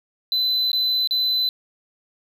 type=tone with dropouts; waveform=triangle; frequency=4022 Hz; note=B7; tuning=31 cents sharp; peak=-17 dBFS; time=0.32-1.49 s; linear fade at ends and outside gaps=1 ms; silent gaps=0.717-0.731 / 1.074-1.109 s; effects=none